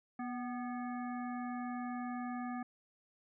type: harmonic tone with a mistuned harmonic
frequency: 244 Hz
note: B3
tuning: 21 cents flat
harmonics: 1 / 3 / 5 / 7 / 9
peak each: -39 / -44 / -48 / -52 / -57 dBFS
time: 0.19-2.63 s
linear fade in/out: 5 ms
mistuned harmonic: 3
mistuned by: +45 cents
effects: none